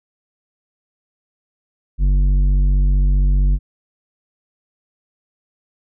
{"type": "tone with tanh clipping", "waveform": "sine", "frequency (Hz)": 47.68, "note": "G1", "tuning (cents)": -47, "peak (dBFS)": -13, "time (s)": [1.98, 3.59], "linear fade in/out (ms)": 50, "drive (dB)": 9, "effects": []}